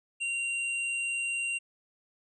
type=tone; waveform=square; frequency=2764 Hz; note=F7; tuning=19 cents flat; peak=-30 dBFS; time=0.2-1.59 s; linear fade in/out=20 ms; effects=resampled to 24000 Hz